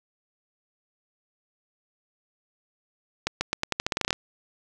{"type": "accelerating click train", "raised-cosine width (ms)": 0.2, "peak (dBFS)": -7, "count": 14, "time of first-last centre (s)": [3.27, 4.129], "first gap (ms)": 140, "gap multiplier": 0.86, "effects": []}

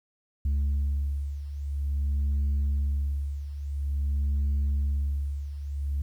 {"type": "beating tone pair", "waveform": "sine", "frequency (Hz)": [70.3, 70.79], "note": ["C#2", "C#2"], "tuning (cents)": [25, 37], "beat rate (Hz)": 0.49, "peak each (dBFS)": [-28, -24], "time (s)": [0.45, 6.02], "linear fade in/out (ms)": 5, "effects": ["tanh soft clip ceiling -22 dBFS", "10-bit"]}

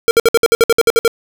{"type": "tone bursts", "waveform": "square", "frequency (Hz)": 460.5, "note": "A#4", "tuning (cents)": -21, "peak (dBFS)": -7, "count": 12, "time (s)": [0.08, 1.078], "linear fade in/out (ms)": 0, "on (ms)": 30, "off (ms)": 58, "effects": []}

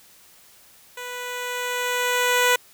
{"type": "tone with level ramp", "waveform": "10% pulse", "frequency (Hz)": 493.1, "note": "B4", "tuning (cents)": -3, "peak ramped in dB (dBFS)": [-24, -7], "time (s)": [0.97, 2.56], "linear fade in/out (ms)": 5, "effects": ["white hiss -52 dBFS RMS until 2.73 s"]}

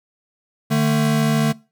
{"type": "tone pair together", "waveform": "square", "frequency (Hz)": [149.95, 223.5], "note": ["D3", "A3"], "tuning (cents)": [36, 27], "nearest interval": "perfect fifth", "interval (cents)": 691, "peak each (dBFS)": -19, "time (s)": [0.7, 1.53], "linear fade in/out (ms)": 20, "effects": ["noise-tail reverb RT60 0.3 s tail -21 dB re dry"]}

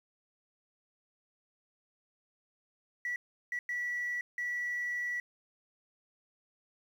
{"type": "tone bursts at uneven times", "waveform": "sine", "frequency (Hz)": 1948, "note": "B6", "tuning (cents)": -24, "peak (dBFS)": -31, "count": 4, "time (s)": [[3.05, 3.16], [3.52, 3.59], [3.69, 4.21], [4.38, 5.2]], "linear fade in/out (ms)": 2, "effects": ["tanh soft clip ceiling -29 dBFS", "10-bit"]}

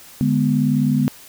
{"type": "chord", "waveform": "sine", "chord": "G# diminished", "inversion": "second", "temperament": "equal", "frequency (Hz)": [146.83, 207.7, 246.9], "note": ["D3", "G#3", "B3"], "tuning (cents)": [0, 0, 0], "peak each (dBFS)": [-19, -20, -18], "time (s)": [0.21, 1.08], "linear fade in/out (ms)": 0, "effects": ["white hiss -43 dBFS RMS until 1.28 s"]}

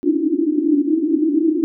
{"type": "band-pass noise", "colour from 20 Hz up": "pink", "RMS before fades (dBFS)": -17, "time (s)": [0.03, 1.64], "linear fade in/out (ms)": 0, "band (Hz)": [290, 330], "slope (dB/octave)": 96, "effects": []}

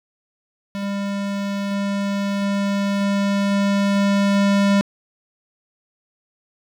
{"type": "tone with level ramp", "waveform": "square", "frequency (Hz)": 199.7, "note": "G3", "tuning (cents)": 32, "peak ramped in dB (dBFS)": [-24, -14], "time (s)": [0.75, 4.81], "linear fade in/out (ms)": 0, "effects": ["low-pass 6000 Hz 12 dB/octave", "7-bit"]}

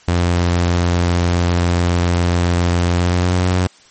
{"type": "tone with pitch glide", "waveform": "sawtooth", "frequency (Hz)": [87.31, 91.02], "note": ["F2", "F#2"], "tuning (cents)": [0, -28], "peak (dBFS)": -9, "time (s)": [0.08, 3.67], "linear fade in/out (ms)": 0, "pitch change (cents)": 72, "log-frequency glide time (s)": [2.9, 3.47], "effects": ["white hiss -47 dBFS RMS until 3.9 s", "MP3 32 kbps"]}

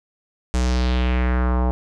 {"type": "tone with low-pass filter sweep", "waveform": "square", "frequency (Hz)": 62.2, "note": "B1", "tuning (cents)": 13, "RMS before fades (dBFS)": -19, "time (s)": [0.54, 1.71], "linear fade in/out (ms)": 0, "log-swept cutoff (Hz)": [7800, 830], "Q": 2.2, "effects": []}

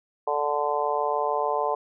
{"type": "harmonic tone", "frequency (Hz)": 146.83, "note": "D3", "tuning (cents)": 0, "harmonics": [3, 4, 5, 6, 7], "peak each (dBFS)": [-29, -29, -29, -29, -29], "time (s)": [0.27, 1.75], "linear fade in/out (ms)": 5, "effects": []}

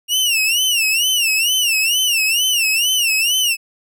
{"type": "tone with vibrato", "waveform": "sawtooth", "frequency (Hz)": 2794, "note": "F7", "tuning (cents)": 0, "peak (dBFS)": -11, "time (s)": [0.08, 3.57], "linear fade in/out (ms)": 50, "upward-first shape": "sine", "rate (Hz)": 2.2, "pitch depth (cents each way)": 160, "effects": []}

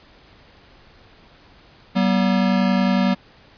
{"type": "tone pair together", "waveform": "square", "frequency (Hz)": [190.7, 241.6], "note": ["G3", "B3"], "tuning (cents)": [-47, -38], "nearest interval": "major third", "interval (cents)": 409, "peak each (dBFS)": [-18, -21], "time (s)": [1.95, 3.15], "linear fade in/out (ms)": 20, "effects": ["pink hiss -50 dBFS RMS until 3.57 s", "resampled to 11025 Hz"]}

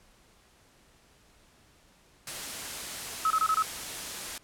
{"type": "noise", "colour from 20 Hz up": "white", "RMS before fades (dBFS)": -37, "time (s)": [2.27, 4.38], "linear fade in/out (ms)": 2}
{"type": "tone bursts", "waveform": "sine", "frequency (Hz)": 1288, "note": "E6", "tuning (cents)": -41, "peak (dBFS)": -22, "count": 5, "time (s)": [3.25, 3.624], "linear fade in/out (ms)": 2, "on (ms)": 54, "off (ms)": 26}
{"effects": ["pink hiss -61 dBFS RMS until 4.43 s", "low-pass 11000 Hz 12 dB/octave"]}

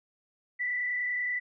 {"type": "tone with frequency modulation", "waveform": "sine", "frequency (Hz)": 1975.5, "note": "B6", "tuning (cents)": 0, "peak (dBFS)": -28, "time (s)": [0.59, 1.4], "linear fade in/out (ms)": 20, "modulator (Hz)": 30.5, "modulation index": 1, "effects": []}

